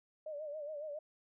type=tone with vibrato; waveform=sine; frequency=600 Hz; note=D5; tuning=37 cents sharp; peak=-40 dBFS; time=0.26-0.99 s; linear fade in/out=5 ms; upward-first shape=sine; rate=7.2 Hz; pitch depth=83 cents each way; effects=none